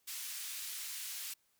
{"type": "band-pass noise", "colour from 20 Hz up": "white", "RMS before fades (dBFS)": -43, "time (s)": [0.07, 1.34], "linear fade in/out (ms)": 10, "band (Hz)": [2000, 16000], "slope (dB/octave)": 12, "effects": ["white hiss -75 dBFS RMS until 1.59 s"]}